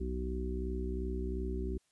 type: harmonic tone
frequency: 62.8 Hz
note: B1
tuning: 30 cents sharp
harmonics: 1 / 3 / 4 / 5 / 6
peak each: -35 / -43 / -44 / -46 / -40 dBFS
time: 0-1.78 s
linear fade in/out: 10 ms
effects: white hiss -75 dBFS RMS until 1.91 s + resampled to 24000 Hz